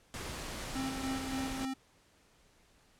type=noise; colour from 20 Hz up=pink; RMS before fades=-41 dBFS; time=0.14-1.65 s; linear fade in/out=0 ms
type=tone with tremolo; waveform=square; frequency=264.9 Hz; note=C4; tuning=22 cents sharp; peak=-35 dBFS; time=0.75-1.74 s; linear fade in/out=10 ms; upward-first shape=square; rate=3.5 Hz; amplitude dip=40%
effects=pink hiss -66 dBFS RMS until 2.99 s + low-pass 10000 Hz 12 dB/octave